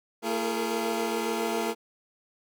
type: tone cluster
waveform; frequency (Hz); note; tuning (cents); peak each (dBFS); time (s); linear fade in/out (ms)
25% pulse; 227.6 / 340.6 / 420.5 / 462.5; A#3 / F4 / G#4 / A#4; -41 / -43 / +22 / -14; -29; 0.22-1.75; 50
effects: none